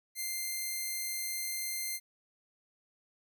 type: tone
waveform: 5% pulse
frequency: 2093 Hz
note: C7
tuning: in tune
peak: -24 dBFS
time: 0.15-2 s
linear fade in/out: 50 ms
effects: none